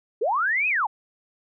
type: linear two-way sweep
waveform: sine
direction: up then down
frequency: 380 to 2588 to 747 Hz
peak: -20 dBFS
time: 0.21-0.87 s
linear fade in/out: 10 ms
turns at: 0.68 s
effects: none